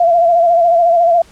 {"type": "tone with vibrato", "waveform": "sine", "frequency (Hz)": 684, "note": "F5", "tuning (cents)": -36, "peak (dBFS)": -7, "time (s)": [0, 1.22], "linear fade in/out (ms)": 5, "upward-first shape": "sine", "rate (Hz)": 14, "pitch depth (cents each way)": 56, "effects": ["pink hiss -45 dBFS RMS until 1.31 s", "low-pass 9000 Hz 12 dB/octave"]}